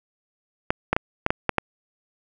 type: clicks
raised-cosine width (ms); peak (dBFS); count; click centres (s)
0.5; -4; 7; 0.705 / 0.93 / 0.965 / 1.264 / 1.305 / 1.493 / 1.583
effects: none